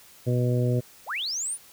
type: harmonic tone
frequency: 123.2 Hz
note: B2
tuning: 4 cents flat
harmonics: 1 / 2 / 3 / 4 / 5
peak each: -22 / -30 / -31 / -31 / -35 dBFS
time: 0.26-0.81 s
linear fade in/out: 20 ms
type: linear sweep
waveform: sine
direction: up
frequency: 392 to 10000 Hz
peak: -27 dBFS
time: 1.06-1.58 s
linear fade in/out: 50 ms
effects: white hiss -52 dBFS RMS until 1.72 s